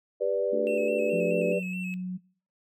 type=chord; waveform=sine; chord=G major; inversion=none; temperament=equal with one note detuned; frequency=397.9 / 493.9 / 587.3 Hz; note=G4 / B4 / D5; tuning=+26 / 0 / 0 cents; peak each=-31 / -27 / -28 dBFS; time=0.2-1.6 s; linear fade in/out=20 ms
type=harmonic tone; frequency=73.42 Hz; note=D2; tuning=in tune; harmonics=3 / 4 / 5 / 6; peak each=-36 / -35 / -36 / -39 dBFS; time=0.52-1.54 s; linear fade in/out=10 ms
type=tone with vibrato; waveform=triangle; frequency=2637 Hz; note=E7; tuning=in tune; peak=-35 dBFS; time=0.67-1.94 s; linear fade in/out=0 ms; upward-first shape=square; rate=4.7 Hz; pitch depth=40 cents each way
type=tone with pitch glide; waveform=sine; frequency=176.4 to 183.04 Hz; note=F3 to F#3; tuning=+18 to -18 cents; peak=-30 dBFS; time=1.12-2.18 s; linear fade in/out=20 ms; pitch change=+64 cents; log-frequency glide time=1.41-1.59 s
effects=noise-tail reverb RT60 0.5 s tail -23 dB re dry